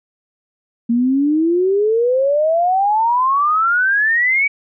sine exponential sweep, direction up, 229.3 to 2292 Hz, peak -12 dBFS, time 0.89-4.48 s, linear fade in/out 10 ms, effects none

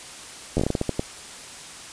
slowing click train, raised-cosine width 2 ms, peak -9 dBFS, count 11, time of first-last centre 0.57-0.995 s, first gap 11 ms, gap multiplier 1.28, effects white hiss -40 dBFS RMS until 1.92 s + resampled to 22050 Hz

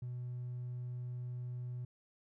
triangle tone, 123.47 Hz, B2, in tune, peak -36 dBFS, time 0.02-1.85 s, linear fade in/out 5 ms, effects tanh soft clip ceiling -35 dBFS

